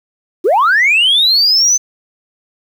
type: linear sweep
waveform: sine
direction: up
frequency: 310.7 to 6210 Hz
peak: -6 dBFS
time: 0.44-1.78 s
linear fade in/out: 20 ms
effects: tanh soft clip ceiling -5 dBFS + 7-bit